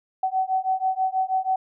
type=beating tone pair; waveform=sine; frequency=753 / 759.2 Hz; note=F#5 / F#5; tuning=+30 / +44 cents; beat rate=6.2 Hz; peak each=-24 dBFS; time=0.23-1.56 s; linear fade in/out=5 ms; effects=none